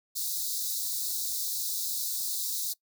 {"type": "high-pass noise", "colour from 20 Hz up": "white", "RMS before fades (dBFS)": -32, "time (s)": [0.15, 2.74], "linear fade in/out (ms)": 20, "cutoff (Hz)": 3700, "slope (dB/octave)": 96, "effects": ["noise-tail reverb RT60 0.1 s tail -21 dB re dry"]}